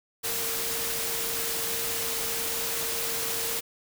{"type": "tone in noise", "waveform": "sine", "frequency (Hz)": 459.4, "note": "A#4", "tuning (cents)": -25, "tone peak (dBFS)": -39, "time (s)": [0.23, 3.61], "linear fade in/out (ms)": 20, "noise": "white", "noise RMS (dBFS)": -30, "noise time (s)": [0.23, 3.61], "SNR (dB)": -12, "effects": []}